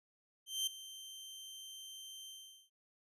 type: tone with ADSR envelope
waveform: sawtooth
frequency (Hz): 3127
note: G7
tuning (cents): -5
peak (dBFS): -29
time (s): 0.46-2.7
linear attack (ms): 210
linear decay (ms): 6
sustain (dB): -16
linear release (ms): 420
effects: resampled to 32000 Hz